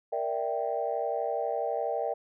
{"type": "chord", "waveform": "sine", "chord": "E half-diminished seventh", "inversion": "second", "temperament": "equal", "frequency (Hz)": [466.2, 587.3, 659.3, 784], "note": ["Bb4", "D5", "E5", "G5"], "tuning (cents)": [0, 0, 0, 0], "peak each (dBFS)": -33, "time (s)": [0.12, 2.14], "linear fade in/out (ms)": 10, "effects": ["tanh soft clip ceiling -17 dBFS"]}